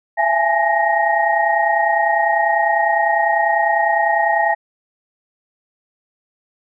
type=tone cluster; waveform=sine; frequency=671 / 822 / 852 / 1871 Hz; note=E5 / G#5 / G#5 / A#6; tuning=+31 / -18 / +44 / +6 cents; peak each=-19 dBFS; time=0.17-4.55 s; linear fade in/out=20 ms; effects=none